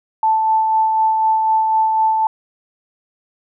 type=tone with tremolo; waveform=sine; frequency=880 Hz; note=A5; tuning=in tune; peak=-11 dBFS; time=0.23-2.27 s; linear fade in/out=2 ms; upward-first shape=sine; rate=4 Hz; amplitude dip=30%; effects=none